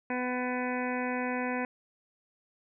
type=harmonic tone; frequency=250 Hz; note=B3; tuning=21 cents sharp; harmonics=1 / 2 / 3 / 4 / 6 / 7 / 8 / 9 / 10; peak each=-33 / -36 / -38 / -39 / -41 / -41 / -42 / -43 / -43 dBFS; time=0.1-1.65 s; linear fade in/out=2 ms; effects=none